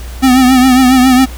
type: tone with vibrato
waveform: square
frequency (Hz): 256.6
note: C4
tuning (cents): -34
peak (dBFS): -5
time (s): 0.22-1.26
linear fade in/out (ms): 20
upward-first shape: triangle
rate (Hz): 7.3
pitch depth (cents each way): 70
effects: added 60 Hz sine -23 dBFS peak until 1.37 s + pink hiss -33 dBFS RMS until 1.37 s